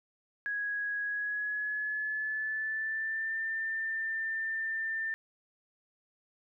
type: tone with pitch glide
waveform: sine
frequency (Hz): 1661.2 to 1790.7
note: G#6 to A6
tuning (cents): 0 to +30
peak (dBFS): -31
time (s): 0.46-5.14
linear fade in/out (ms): 0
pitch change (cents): +130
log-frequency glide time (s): 1.03-3.36
effects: none